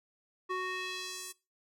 square tone with band-pass filter sweep, 370 Hz, F#4, in tune, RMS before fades -38 dBFS, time 0.49-1.33 s, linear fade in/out 20 ms, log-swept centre 1100 to 10000 Hz, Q 1.2, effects noise-tail reverb RT60 0.3 s tail -22 dB re dry

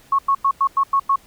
sine tone bursts, 1100 Hz, C#6, 14 cents flat, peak -13 dBFS, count 7, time 0.12-1.159 s, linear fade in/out 5 ms, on 67 ms, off 95 ms, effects pink hiss -51 dBFS RMS until 1.26 s

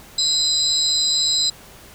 sine tone cluster, 3897 / 4051 / 4958 / 7620 Hz, B7 / B7 / D#8 / A#8, -24 / +43 / -7 / +37 cents, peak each -23 / -20 / -23 / -23 dBFS, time 0.18-1.5 s, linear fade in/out 5 ms, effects pink hiss -44 dBFS RMS until 1.94 s

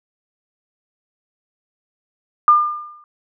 sine tone with exponential decay, 1203 Hz, D6, 41 cents sharp, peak -5 dBFS, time 2.48-3.04 s, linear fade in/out 1 ms, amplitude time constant 120 ms, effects none

